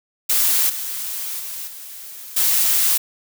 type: noise with level steps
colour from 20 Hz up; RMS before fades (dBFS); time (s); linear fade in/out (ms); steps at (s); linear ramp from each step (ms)
blue; -17 / -27 / -30 / -36 / -17; 0.29-2.98; 10; 0.69 / 1.39 / 1.67 / 2.36; 10
effects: none